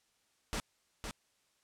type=noise with echo; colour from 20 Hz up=pink; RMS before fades=-36 dBFS; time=0.53-0.6 s; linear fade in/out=0 ms; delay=510 ms; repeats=1; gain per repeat=-5 dB; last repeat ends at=1.11 s; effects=white hiss -74 dBFS RMS until 1.63 s + low-pass 9000 Hz 12 dB/octave